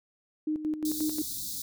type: tone with tremolo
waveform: sine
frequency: 307.6 Hz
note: D#4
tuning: 20 cents flat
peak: -26 dBFS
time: 0.47-1.22 s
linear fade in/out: 5 ms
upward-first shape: square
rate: 5.6 Hz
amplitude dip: 65%
type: band-stop noise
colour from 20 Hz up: white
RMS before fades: -36 dBFS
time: 0.85-1.62 s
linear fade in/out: 2 ms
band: 320 to 3600 Hz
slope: 96 dB/octave
effects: none